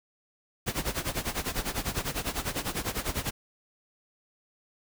pink noise with tremolo, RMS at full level -29 dBFS, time 0.66-3.31 s, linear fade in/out 20 ms, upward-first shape sine, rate 10 Hz, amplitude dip 85%, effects none

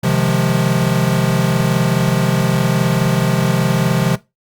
square chord, F minor seventh, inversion second, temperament equal with one note detuned, 130.81 / 155.56 / 174.61 / 209.1 Hz, C3 / Eb3 / F3 / Ab3, 0 / 0 / 0 / +12 cents, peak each -18 / -20 / -18 / -22 dBFS, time 0.03-4.16 s, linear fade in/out 10 ms, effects noise-tail reverb RT60 0.2 s tail -17 dB re dry + Opus 48 kbps

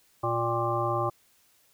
harmonic tone with a mistuned harmonic, 117.6 Hz, A#2, 16 cents sharp, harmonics 1 / 3 / 5 / 7 / 9 / 10, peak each -32 / -32 / -32 / -32 / -32 / -32 dBFS, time 0.23-1.1 s, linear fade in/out 10 ms, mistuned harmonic 7, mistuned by -55 cents, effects white hiss -64 dBFS RMS until 1.73 s

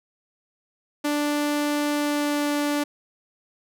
sawtooth tone with pitch glide, 293.7 to 291.8 Hz, D4 to D4, 0 to -11 cents, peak -18 dBFS, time 1.04-2.84 s, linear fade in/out 10 ms, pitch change -11 cents, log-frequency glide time 1.91-2.52 s, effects none

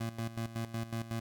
25% pulse tone with tremolo, 114.3 Hz, A#2, 34 cents flat, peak -30 dBFS, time 0-1.2 s, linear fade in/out 10 ms, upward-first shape square, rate 5.4 Hz, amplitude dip 75%, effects none

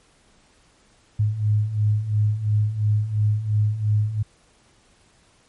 sine beating tone pair, 103.83 / 106.73 Hz, G#2 / G#2, 0 / +48 cents, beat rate 2.9 Hz, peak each -24 / -19 dBFS, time 1.19-4.23 s, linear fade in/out 10 ms, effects pink hiss -58 dBFS RMS until 5.48 s + MP3 48 kbps

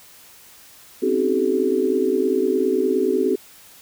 sine tone cluster, 256.5 / 273.4 / 313.1 / 378.7 / 428.5 Hz, C4 / C#4 / D#4 / F#4 / A4, -34 / -24 / +11 / +40 / -46 cents, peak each -25 / -27 / -27 / -20 / -22 dBFS, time 1.02-3.36 s, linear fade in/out 10 ms, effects white hiss -47 dBFS RMS until 3.81 s

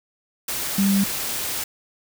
sine tone in noise, 197.5 Hz, G3, 13 cents sharp, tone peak -16 dBFS, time 0.78-1.04 s, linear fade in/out 5 ms, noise white, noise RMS -27 dBFS, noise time 0.48-1.64 s, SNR +8 dB, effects none

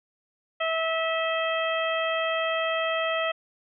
harmonic tone with a mistuned harmonic, 650 Hz, E5, 24 cents flat, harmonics 1 / 2 / 3 / 4 / 5, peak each -27 / -30 / -32 / -33 / -34 dBFS, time 0.6-3.32 s, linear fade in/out 10 ms, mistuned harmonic 5, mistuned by -35 cents, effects none

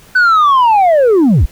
sine linear sweep, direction down, 1520 to 39.71 Hz, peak -3 dBFS, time 0.15-1.46 s, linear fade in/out 10 ms, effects tanh soft clip ceiling -5 dBFS + pink hiss -42 dBFS RMS until 1.51 s

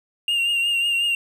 triangle tone with vibrato, 2794 Hz, F7, in tune, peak -17 dBFS, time 0.28-1.15 s, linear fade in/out 2 ms, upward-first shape triangle, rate 5.5 Hz, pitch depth 40 cents each way, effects none

